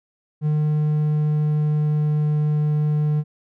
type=tone with pitch glide; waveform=triangle; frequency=151.5 to 150.45 Hz; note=D#3 to D3; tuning=-46 to +42 cents; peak=-15 dBFS; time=0.41-3.24 s; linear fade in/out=50 ms; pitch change=-12 cents; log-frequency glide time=0.73-2.51 s; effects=none